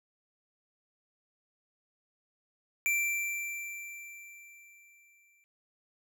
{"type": "tone with exponential decay", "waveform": "square", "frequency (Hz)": 2349, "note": "D7", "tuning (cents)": 0, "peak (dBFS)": -26, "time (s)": [2.86, 5.44], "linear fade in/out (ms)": 0, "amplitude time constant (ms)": 560, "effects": []}